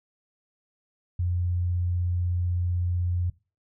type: tone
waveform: sine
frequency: 88.4 Hz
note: F2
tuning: 22 cents sharp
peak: -23 dBFS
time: 1.19-3.3 s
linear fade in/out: 5 ms
effects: noise-tail reverb RT60 0.3 s tail -20 dB re dry